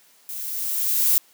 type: noise with level ramp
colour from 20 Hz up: violet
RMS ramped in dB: -33 to -17 dBFS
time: 0.29-1.18 s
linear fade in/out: 0 ms
effects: white hiss -56 dBFS RMS until 1.33 s + high-pass 200 Hz 12 dB/octave